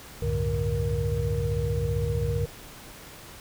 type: tone cluster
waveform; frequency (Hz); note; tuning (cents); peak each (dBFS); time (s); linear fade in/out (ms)
sine; 66.4 / 93.9 / 109.3 / 147.1 / 470.5; C2 / F#2 / A2 / D3 / A#4; +26 / +26 / -11 / +3 / +16; -30; 0.22-2.46; 5
effects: tanh soft clip ceiling -12 dBFS + pink hiss -45 dBFS RMS until 3.4 s